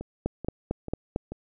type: two click trains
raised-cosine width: 2 ms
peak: -13 / -22 dBFS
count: 5 / 4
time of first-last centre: 0.26-1.161 / 0.01-1.32 s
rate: 4.44 / 2.29 Hz
effects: none